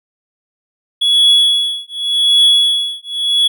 triangle tone with tremolo, 3374 Hz, G#7, 27 cents sharp, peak -4 dBFS, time 1.01-3.48 s, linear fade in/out 10 ms, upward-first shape triangle, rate 0.87 Hz, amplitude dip 100%, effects none

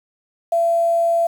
sine tone with quantisation, 675 Hz, E5, 41 cents sharp, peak -14 dBFS, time 0.52-1.27 s, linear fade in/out 5 ms, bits 7, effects none

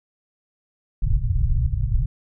pink low-pass noise, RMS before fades -20 dBFS, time 1.02-2.06 s, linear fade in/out 5 ms, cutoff 130 Hz, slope 48 dB/octave, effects none

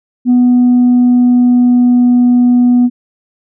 sine tone with pitch glide, 246.9 to 245.2 Hz, B3 to B3, 0 to -12 cents, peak -3 dBFS, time 0.25-2.9 s, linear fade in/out 50 ms, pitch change -12 cents, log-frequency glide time 0.37-2.17 s, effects tanh soft clip ceiling -3 dBFS

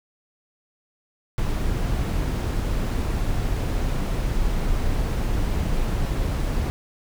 brown noise, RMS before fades -23 dBFS, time 1.38-6.7 s, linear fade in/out 0 ms, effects none

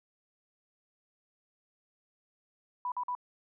sine tone bursts, 987.8 Hz, B5, in tune, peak -31 dBFS, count 3, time 2.85-3.151 s, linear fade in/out 2 ms, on 69 ms, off 47 ms, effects none

